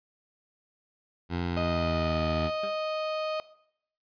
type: tone with pitch glide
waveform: 15% pulse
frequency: 87.31 to 79.6 Hz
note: F2 to D#2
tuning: 0 to +40 cents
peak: -22 dBFS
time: 1.29-2.51 s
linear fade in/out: 50 ms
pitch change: -160 cents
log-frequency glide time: 1.49-2.17 s
type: tone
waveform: 35% pulse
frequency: 622.3 Hz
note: D#5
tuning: in tune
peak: -27 dBFS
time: 1.57-3.4 s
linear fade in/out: 0 ms
type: tone with exponential decay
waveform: 20% pulse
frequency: 200 Hz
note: G3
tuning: 35 cents sharp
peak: -32 dBFS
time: 2.63-2.81 s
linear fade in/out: 5 ms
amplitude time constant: 37 ms
effects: noise-tail reverb RT60 0.7 s tail -18 dB re dry + resampled to 11025 Hz